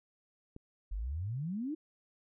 click, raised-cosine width 3 ms, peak -34 dBFS, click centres 0.564 s
sine exponential sweep, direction up, 43.52 to 326.5 Hz, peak -34 dBFS, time 0.91-1.75 s, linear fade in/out 10 ms
effects none

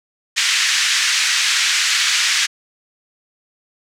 pink band-pass noise, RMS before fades -17 dBFS, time 0.36-2.47 s, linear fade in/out 20 ms, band 1700 to 7300 Hz, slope 24 dB/octave, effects none

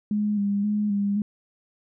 sine tone with vibrato, 205.3 Hz, G#3, 20 cents flat, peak -21 dBFS, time 0.11-1.22 s, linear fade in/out 2 ms, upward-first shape square, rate 1.9 Hz, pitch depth 32 cents each way, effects none

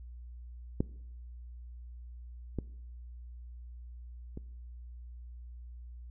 clicks, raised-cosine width 3 ms, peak -15 / -20 / -28 dBFS, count 3, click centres 0.805 / 2.587 / 4.374 s, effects noise-tail reverb RT60 0.8 s tail -22 dB re dry + added 60 Hz sine -44 dBFS peak until 6.1 s

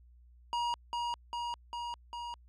square tone with echo, 952 Hz, A#5, 36 cents sharp, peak -31 dBFS, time 0.53-0.74 s, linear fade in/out 0 ms, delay 400 ms, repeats 4, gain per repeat -2 dB, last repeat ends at 2.34 s, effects added 60 Hz sine -56 dBFS peak until 2.48 s + low-pass 5000 Hz 12 dB/octave

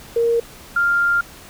sine tone pair in turn, 466.2 / 1397 Hz, A#4 / F6, 0 / 0 cents, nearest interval octave + perfect fifth, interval 1900 cents, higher second, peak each -14 dBFS, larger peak neither, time 0.16-0.4 / 0.76-1.21 s, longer second, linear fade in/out 5 ms, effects pink hiss -41 dBFS RMS until 1.49 s

